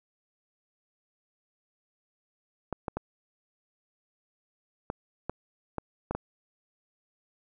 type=clicks; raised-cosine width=1 ms; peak=-17 dBFS; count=8; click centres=2.727 / 2.882 / 2.97 / 4.901 / 5.296 / 5.783 / 6.11 / 6.15 s; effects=none